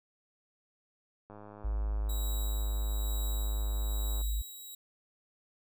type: click train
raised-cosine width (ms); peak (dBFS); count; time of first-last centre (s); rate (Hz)
1; -35; 304; 1.3-4.213; 104
type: tone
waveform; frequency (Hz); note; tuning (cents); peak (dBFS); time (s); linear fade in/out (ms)
sine; 53; G#1; +36; -29; 1.64-4.42; 10
type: tone with tremolo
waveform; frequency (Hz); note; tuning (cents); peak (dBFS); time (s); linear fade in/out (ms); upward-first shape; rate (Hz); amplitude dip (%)
10% pulse; 3858; B7; -41; -32; 2.09-4.75; 5; sine; 1.1; 45
effects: none